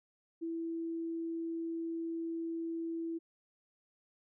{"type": "tone", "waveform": "sine", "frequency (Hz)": 330.7, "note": "E4", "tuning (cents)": 6, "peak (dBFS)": -35, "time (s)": [0.41, 3.19], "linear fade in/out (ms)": 20, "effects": []}